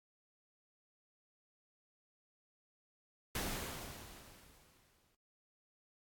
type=noise with exponential decay; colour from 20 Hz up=pink; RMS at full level=-37 dBFS; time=3.35-5.15 s; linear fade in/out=2 ms; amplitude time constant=390 ms; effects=noise-tail reverb RT60 0.4 s tail -25 dB re dry + AAC 64 kbps